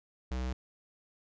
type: tone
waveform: square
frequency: 63.2 Hz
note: B1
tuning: 41 cents sharp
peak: -33 dBFS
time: 0.31-0.53 s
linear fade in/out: 5 ms
effects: resampled to 16000 Hz